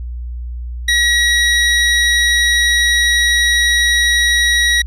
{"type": "tone", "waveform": "25% pulse", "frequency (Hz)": 1911, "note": "A#6", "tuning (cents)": 43, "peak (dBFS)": -7, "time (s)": [0.88, 4.82], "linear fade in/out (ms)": 5, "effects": ["added 60 Hz sine -22 dBFS peak until 4.86 s", "resampled to 24000 Hz"]}